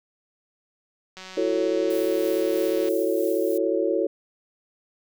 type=click train; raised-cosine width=0.2 ms; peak=-23 dBFS; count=322; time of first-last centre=1.17-2.887 s; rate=187 Hz
type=chord; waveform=sine; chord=F# minor seventh; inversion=third; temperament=just; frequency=333 / 370 / 444 / 555 Hz; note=E4 / F#4 / A4 / C#5; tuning=+18 / 0 / +16 / +2 cents; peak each=-26 dBFS; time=1.37-4.07 s; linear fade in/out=5 ms
type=noise with tremolo; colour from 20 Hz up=violet; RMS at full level=-39 dBFS; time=1.9-3.58 s; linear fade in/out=5 ms; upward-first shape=sine; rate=3.1 Hz; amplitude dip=35%
effects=none

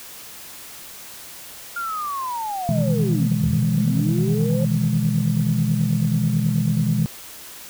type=linear two-way sweep; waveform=sine; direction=down then up; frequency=1418 to 68.7 to 542 Hz; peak=-24 dBFS; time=1.76-4.65 s; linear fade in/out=5 ms; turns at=3.47 s
type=chord; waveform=sine; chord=E major seventh; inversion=second; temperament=equal; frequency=123.47 / 155.56 / 164.81 / 207.7 Hz; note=B2 / D#3 / E3 / G#3; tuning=0 / 0 / 0 / 0 cents; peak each=-22 dBFS; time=2.69-7.06 s; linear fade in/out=0 ms
effects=tanh soft clip ceiling -9 dBFS + white hiss -39 dBFS RMS until 7.69 s

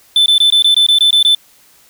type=tone bursts; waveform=triangle; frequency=3523 Hz; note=A7; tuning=1 cent sharp; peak=-5 dBFS; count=10; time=0.16-1.349 s; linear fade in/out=2 ms; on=100 ms; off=21 ms; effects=white hiss -48 dBFS RMS until 1.89 s

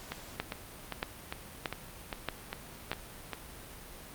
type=two click trains; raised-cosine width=0.3 ms; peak=-15 / -19 dBFS; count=5 / 9; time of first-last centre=0.4-2.916 / 0.12-3.333 s; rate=1.59 / 2.49 Hz; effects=pink hiss -48 dBFS RMS until 4.14 s + Opus 48 kbps

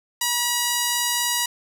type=tone with band-pass filter; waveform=sawtooth; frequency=964 Hz; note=B5; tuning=42 cents flat; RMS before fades=-23 dBFS; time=0.21-1.46 s; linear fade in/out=5 ms; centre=8800 Hz; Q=0.54; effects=none

